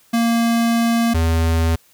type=tone pair in turn; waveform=square; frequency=232 / 82.02 Hz; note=A#3 / E2; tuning=-8 / -8 cents; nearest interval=octave + tritone; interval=1800 cents; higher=first; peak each=-15 dBFS; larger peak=neither; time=0.13-1.14 / 1.14-1.76 s; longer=first; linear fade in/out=10 ms; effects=white hiss -54 dBFS RMS until 1.93 s